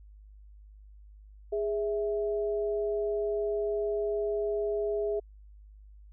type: tone pair together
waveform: sine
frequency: 413.3 / 656 Hz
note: G#4 / E5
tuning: -8 / -9 cents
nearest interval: minor sixth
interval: 799 cents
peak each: -28 / -34 dBFS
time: 1.52-5.2 s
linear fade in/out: 10 ms
effects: added 51 Hz sine -49 dBFS peak until 6.12 s